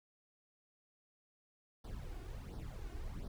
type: noise with flanger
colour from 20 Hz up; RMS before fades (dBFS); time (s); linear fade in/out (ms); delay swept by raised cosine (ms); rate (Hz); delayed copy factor
brown; -45; 1.84-3.28; 5; 0.2 to 2.8; 1.4; +0.75
effects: none